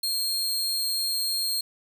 sawtooth tone, 4229 Hz, C8, 18 cents sharp, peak -22 dBFS, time 0.03-1.61 s, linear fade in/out 5 ms, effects 8-bit

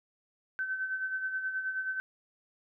sine tone with tremolo, 1532 Hz, G6, 40 cents flat, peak -29 dBFS, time 0.59-2 s, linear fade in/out 0 ms, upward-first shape sine, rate 9.4 Hz, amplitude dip 55%, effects none

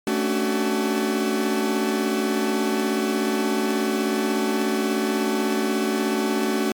40% pulse chord, D major seventh, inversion second, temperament equal with one note detuned, 220 / 277.2 / 293.7 / 376.2 Hz, A3 / C#4 / D4 / F#4, 0 / 0 / 0 / +29 cents, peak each -24 / -27 / -28 / -24 dBFS, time 0.07-6.72 s, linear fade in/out 2 ms, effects MP3 96 kbps

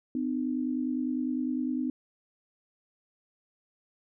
sine tone pair together, 254.3 / 304.2 Hz, C4 / D#4, -49 / -39 cents, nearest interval minor third, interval 310 cents, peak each -29 / -32 dBFS, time 0.15-1.9 s, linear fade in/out 2 ms, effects none

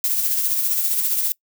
violet noise with tremolo, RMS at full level -19 dBFS, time 0.04-1.32 s, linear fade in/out 0 ms, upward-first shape sine, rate 15 Hz, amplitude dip 40%, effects noise-tail reverb RT60 0.1 s tail -25 dB re dry

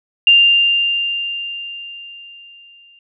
sine tone with exponential decay, 2793 Hz, F7, 1 cent flat, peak -5 dBFS, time 0.27-2.99 s, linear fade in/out 2 ms, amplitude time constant 590 ms, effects none

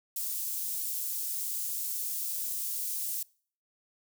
white high-pass noise, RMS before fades -34 dBFS, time 0.16-3.23 s, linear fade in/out 5 ms, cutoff 7900 Hz, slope 12 dB/octave, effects noise-tail reverb RT60 0.5 s tail -25 dB re dry

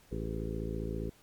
harmonic tone with a mistuned harmonic, 55 Hz, A1, in tune, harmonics 1 / 2 / 3 / 4 / 5 / 6 / 7 / 8 / 9, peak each -38 / -41 / -41 / -43 / -45 / -44 / -43 / -44 / -47 dBFS, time 0.11-1.1 s, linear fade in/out 10 ms, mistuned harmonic 8, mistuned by -81 cents, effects pink hiss -62 dBFS RMS until 1.22 s + MP3 96 kbps

